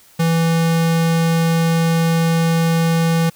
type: tone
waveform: square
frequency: 165.2 Hz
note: E3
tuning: 4 cents sharp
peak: -14 dBFS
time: 0.19-3.3 s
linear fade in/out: 10 ms
effects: white hiss -49 dBFS RMS until 3.35 s